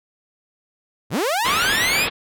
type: linear sweep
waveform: sawtooth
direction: up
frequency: 79.4 to 2608 Hz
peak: -15 dBFS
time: 1.1-2.08 s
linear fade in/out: 50 ms
type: low-pass noise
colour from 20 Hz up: white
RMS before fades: -24 dBFS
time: 1.44-2.1 s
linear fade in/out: 20 ms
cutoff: 3800 Hz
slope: 48 dB/octave
effects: none